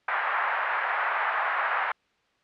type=band-pass noise; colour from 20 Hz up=white; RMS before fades=-27 dBFS; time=0.08-1.92 s; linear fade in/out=5 ms; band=740 to 1800 Hz; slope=24 dB/octave; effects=white hiss -67 dBFS RMS until 2.43 s + low-pass 3000 Hz 12 dB/octave